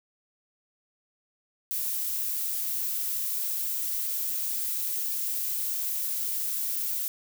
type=noise; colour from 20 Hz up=violet; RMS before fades=-30 dBFS; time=1.71-7.08 s; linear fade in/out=0 ms; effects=none